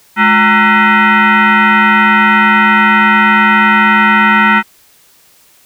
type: tone with frequency modulation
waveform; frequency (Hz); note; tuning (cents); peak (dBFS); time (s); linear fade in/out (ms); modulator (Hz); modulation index
sine; 211.8; G#3; +34; -5; 0.16-4.63; 50; 567; 3.6
effects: white hiss -47 dBFS RMS until 5.65 s